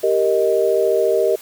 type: chord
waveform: sine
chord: Eb major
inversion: first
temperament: equal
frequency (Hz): 392 / 466.2 / 622.3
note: G4 / Bb4 / Eb5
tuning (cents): 0 / 0 / 0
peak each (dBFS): -18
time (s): 0.03-1.36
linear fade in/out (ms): 10
effects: white hiss -41 dBFS RMS until 1.41 s